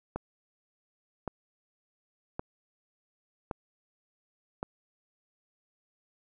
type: click train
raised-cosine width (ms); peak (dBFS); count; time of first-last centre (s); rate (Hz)
1; -19; 5; 0.16-4.629; 0.895
effects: none